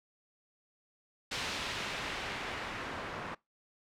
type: noise with low-pass filter sweep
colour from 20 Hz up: white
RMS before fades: -39 dBFS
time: 1.31-3.35 s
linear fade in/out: 10 ms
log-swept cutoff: 4100 to 1400 Hz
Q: 0.89
effects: noise-tail reverb RT60 0.2 s tail -23 dB re dry